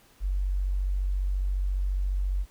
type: tone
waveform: sine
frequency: 47.26 Hz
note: F#1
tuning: 37 cents sharp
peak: -24 dBFS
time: 0.2-2.46 s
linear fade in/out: 50 ms
effects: pink hiss -59 dBFS RMS until 2.5 s